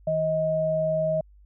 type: tone pair together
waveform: sine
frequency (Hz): 159.3 / 630.1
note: D#3 / D#5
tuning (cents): +41 / +22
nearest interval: 2 octaves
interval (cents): 2381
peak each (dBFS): -30 / -22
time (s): 0.07-1.21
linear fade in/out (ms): 5
effects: added 50 Hz sine -50 dBFS peak until 1.45 s